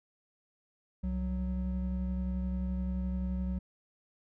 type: tone pair together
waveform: triangle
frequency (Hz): 65.41 / 184.69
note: C2 / F#3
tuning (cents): 0 / -3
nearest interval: octave + tritone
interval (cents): 1797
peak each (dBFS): -31 / -32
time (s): 1.03-3.59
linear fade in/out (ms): 10
effects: none